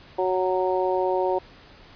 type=harmonic tone; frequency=185 Hz; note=F#3; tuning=in tune; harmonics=2 / 3 / 4 / 5; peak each=-24 / -26 / -28 / -28 dBFS; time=0.18-1.39 s; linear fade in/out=10 ms; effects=pink hiss -49 dBFS RMS until 1.95 s + resampled to 11025 Hz